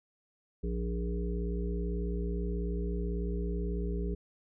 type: harmonic tone with a mistuned harmonic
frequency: 58.27 Hz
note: A#1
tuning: in tune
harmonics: 1 / 3 / 5 / 7 / 8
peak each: -32 / -37 / -44 / -39 / -47 dBFS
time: 0.63-4.15 s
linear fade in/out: 10 ms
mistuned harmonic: 1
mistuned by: -36 cents
effects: none